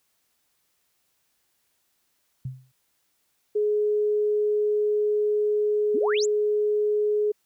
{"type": "tone with exponential decay", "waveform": "sine", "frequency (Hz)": 129.8, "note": "C3", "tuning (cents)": -13, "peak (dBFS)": -26, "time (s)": [2.45, 2.72], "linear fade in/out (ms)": 5, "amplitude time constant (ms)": 58}
{"type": "tone", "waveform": "sine", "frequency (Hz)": 420, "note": "G#4", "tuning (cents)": 19, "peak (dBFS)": -20, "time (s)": [3.55, 7.32], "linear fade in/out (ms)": 10}
{"type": "exponential sweep", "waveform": "sine", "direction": "up", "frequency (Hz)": [216.3, 8010], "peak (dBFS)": -27, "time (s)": [5.94, 6.26], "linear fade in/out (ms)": 10}
{"effects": ["white hiss -71 dBFS RMS until 7.45 s"]}